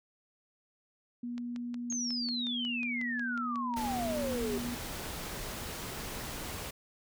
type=tone; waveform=sine; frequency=241 Hz; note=B3; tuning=42 cents flat; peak=-35 dBFS; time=1.23-4.75 s; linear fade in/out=5 ms
type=click train; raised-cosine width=0.2 ms; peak=-30 dBFS; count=16; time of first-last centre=1.38-4.102 s; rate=5.51 Hz
type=exponential sweep; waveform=sine; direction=down; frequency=6600 to 388.1 Hz; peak=-33 dBFS; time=1.9-4.58 s; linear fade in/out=2 ms
type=noise; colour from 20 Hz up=pink; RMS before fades=-40 dBFS; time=3.76-6.71 s; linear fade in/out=10 ms
effects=none